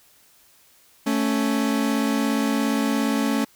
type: tone pair together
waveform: 40% pulse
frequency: 219.9 / 277.1 Hz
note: A3 / C#4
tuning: -1 / -1 cents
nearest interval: major third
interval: 400 cents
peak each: -22 dBFS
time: 1.06-3.45 s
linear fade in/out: 10 ms
effects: white hiss -56 dBFS RMS until 3.55 s